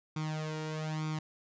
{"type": "tone with flanger", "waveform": "sawtooth", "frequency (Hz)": 155.56, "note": "D#3", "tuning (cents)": 0, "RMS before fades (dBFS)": -36, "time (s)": [0.16, 1.19], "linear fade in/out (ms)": 5, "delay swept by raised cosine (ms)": [0.85, 2.15], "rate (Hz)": 1.1, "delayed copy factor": 0.75, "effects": ["resampled to 16000 Hz"]}